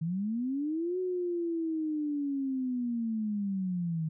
sine linear two-way sweep, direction up then down, 155.56 to 371.1 to 155.56 Hz, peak -29 dBFS, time 0.01-4.09 s, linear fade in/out 10 ms, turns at 0.99 s, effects none

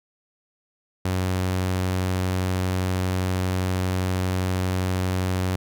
sawtooth tone, 92.5 Hz, F#2, in tune, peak -18 dBFS, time 1.05-5.56 s, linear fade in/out 5 ms, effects none

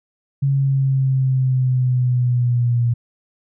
sine exponential sweep, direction down, 138.59 to 118.4 Hz, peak -14 dBFS, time 0.42-2.94 s, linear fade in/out 10 ms, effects none

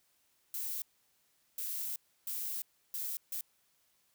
violet noise bursts at uneven times, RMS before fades -38 dBFS, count 5, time 0.54-0.82 / 1.58-1.96 / 2.27-2.62 / 2.94-3.17 / 3.32-3.41 s, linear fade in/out 2 ms, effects white hiss -73 dBFS RMS until 4.14 s

